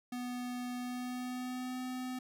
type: tone with pitch glide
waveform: square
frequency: 246.9 to 254 Hz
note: B3 to B3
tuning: 0 to +49 cents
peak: -38 dBFS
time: 0.12-2.19 s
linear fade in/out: 5 ms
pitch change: +49 cents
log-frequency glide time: 0.78-1.8 s
effects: none